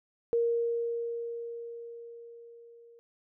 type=tone with level ramp; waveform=sine; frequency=467.6 Hz; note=A#4; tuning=5 cents sharp; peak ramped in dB=-23 to -53 dBFS; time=0.33-2.99 s; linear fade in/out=0 ms; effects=none